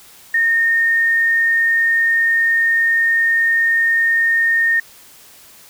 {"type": "tone", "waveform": "sine", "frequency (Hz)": 1835, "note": "A#6", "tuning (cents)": -28, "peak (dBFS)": -12, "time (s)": [0.34, 4.8], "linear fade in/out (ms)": 5, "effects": ["white hiss -44 dBFS RMS until 5.69 s"]}